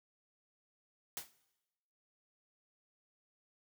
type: noise with exponential decay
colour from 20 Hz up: white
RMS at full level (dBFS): -38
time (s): 1.17-1.32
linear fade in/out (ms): 0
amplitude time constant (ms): 32
effects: noise-tail reverb RT60 1.0 s tail -19 dB re dry